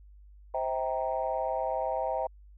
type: chord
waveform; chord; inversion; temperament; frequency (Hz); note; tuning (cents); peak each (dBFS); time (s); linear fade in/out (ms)
sine; C dominant seventh; none; equal with one note detuned; 523.3 / 644.2 / 784 / 932.3; C5 / E5 / G5 / Bb5; 0 / -40 / 0 / 0; -33 / -32 / -33 / -35; 0.54-2.27; 5
effects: tanh soft clip ceiling -18 dBFS + added 50 Hz sine -50 dBFS peak until 2.57 s

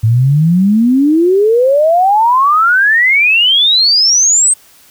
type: exponential sweep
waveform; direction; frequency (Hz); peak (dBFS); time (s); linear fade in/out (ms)
sine; up; 107.4 to 8470; -6; 0.03-4.54; 10
effects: white hiss -44 dBFS RMS until 4.9 s

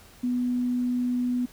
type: tone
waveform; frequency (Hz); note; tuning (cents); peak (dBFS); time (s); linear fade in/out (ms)
sine; 246.9; B3; 0; -23; 0.23-1.46; 10
effects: pink hiss -52 dBFS RMS until 1.52 s

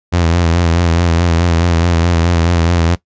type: tone with vibrato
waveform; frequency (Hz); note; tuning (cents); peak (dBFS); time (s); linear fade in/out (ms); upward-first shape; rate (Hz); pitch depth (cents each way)
sawtooth; 85; F2; -46; -6; 0.12-2.96; 20; sine; 4.7; 55
effects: noise-tail reverb RT60 0.1 s tail -18 dB re dry + resampled to 16000 Hz

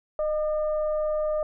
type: tone with frequency modulation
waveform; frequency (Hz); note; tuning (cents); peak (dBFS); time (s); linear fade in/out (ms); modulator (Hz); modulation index
sine; 613; D#5; -26; -23; 0.19-1.43; 2; 595; 0.4
effects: none

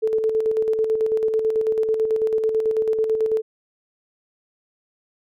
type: tone with tremolo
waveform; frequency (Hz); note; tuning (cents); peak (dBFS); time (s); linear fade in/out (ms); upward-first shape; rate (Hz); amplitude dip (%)
sine; 440; A4; 0; -16; 0.02-3.42; 20; square; 9.1; 45
effects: none

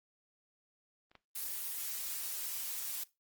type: clicks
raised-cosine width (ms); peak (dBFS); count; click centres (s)
0.3; -45 / -37; 2; 1.115 / 1.153
type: noise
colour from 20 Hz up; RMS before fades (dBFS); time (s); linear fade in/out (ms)
blue; -39; 1.35-3.04; 10
effects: noise-tail reverb RT60 0.2 s tail -17 dB re dry + Opus 24 kbps

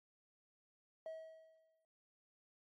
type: tone with exponential decay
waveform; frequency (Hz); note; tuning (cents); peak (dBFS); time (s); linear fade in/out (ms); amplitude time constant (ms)
triangle; 642; E5; -46; -40; 1.06-1.85; 1; 170
effects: tanh soft clip ceiling -38 dBFS + AAC 48 kbps

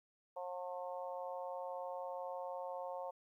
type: harmonic tone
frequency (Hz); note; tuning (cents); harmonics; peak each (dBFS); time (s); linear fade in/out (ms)
179.8; F#3; -49; 3 / 4 / 5 / 6; -44 / -47 / -47 / -53; 0.36-3.11; 10
effects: 13-bit

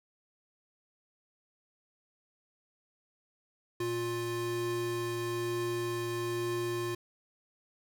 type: tone pair together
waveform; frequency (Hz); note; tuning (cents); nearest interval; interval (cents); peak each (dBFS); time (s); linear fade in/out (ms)
square; 117.8 / 352.3; A#2 / F4; +19 / +15; octave + perfect fifth; 1896; -40 / -33; 3.8-6.95; 5
effects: none

